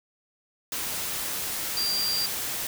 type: tone in noise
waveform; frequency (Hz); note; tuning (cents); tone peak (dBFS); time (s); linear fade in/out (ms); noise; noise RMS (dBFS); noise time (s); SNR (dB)
sine; 4739; D8; +15; -25; 1.77-2.26; 2; white; -31; 0.72-2.67; +3
effects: none